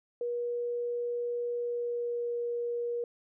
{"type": "tone with pitch glide", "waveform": "sine", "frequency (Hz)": [480, 476.1], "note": ["B4", "A#4"], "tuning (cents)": [-49, 37], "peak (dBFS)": -30, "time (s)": [0.21, 3.04], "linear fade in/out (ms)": 2, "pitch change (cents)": -14, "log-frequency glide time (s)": [1.55, 2.37], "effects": []}